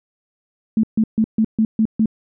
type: tone bursts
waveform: sine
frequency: 220 Hz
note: A3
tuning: in tune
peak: -12 dBFS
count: 7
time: 0.77-2.058 s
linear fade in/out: 2 ms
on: 64 ms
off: 140 ms
effects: none